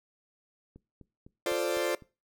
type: click train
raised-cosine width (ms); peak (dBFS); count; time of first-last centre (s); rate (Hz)
3; -37; 6; 0.76-2.023; 3.96
type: chord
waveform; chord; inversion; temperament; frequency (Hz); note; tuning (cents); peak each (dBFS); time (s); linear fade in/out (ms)
40% pulse; D minor seventh; first; equal; 349.2 / 440 / 523.3 / 587.3; F4 / A4 / C5 / D5; 0 / 0 / 0 / 0; -32 / -34 / -32 / -32; 1.46-1.95; 2
effects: noise-tail reverb RT60 0.3 s tail -21 dB re dry